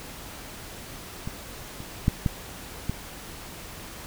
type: clicks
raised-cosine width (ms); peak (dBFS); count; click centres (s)
5; -19 / -26 / -7 / -10 / -14; 5; 1.275 / 1.804 / 2.081 / 2.262 / 2.896
effects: pink hiss -41 dBFS RMS until 4.06 s